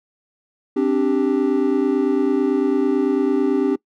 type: chord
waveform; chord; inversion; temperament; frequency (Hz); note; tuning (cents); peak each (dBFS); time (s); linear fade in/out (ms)
triangle; C suspended second; none; equal with one note detuned; 264.7 / 293.7 / 392; C4 / D4 / G4; +20 / 0 / 0; -18; 0.76-3.76; 10
effects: noise-tail reverb RT60 0.1 s tail -23 dB re dry